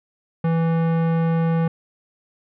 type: tone with tanh clipping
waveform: sine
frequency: 164.81 Hz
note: E3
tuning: in tune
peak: -19 dBFS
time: 0.44-1.68 s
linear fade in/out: 5 ms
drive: 18 dB
effects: none